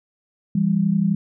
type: tone pair together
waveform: sine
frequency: 168.33 / 200 Hz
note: E3 / G3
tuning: +37 / +35 cents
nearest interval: minor third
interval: 298 cents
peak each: -20 / -18 dBFS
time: 0.55-1.15 s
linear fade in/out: 5 ms
effects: none